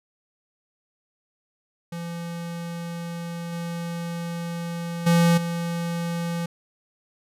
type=tone with level steps; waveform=square; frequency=170 Hz; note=F3; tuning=46 cents flat; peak=-31 / -29 / -16 / -26 dBFS; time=1.92-6.46 s; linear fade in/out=5 ms; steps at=3.52 / 5.06 / 5.37 s; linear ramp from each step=10 ms; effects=resampled to 32000 Hz